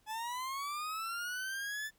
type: linear sweep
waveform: 40% pulse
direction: up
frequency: 850 to 1760 Hz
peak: -36 dBFS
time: 0.06-1.91 s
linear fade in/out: 50 ms
effects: pink hiss -71 dBFS RMS until 1.98 s